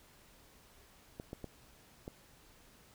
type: clicks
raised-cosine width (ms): 2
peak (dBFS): -29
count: 4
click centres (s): 1.199 / 1.331 / 1.443 / 2.079
effects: pink hiss -62 dBFS RMS until 2.94 s